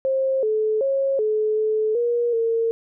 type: tone with pitch steps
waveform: sine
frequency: 532 / 432.9 / 544 / 430.1 / 433.2 / 476.2 / 456.7 Hz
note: C5 / A4 / C#5 / A4 / A4 / A#4 / A#4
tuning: +29 / -28 / -33 / -39 / -27 / +37 / -36 cents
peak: -18 dBFS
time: 0.05-2.71 s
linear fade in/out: 0 ms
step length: 380 ms
effects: none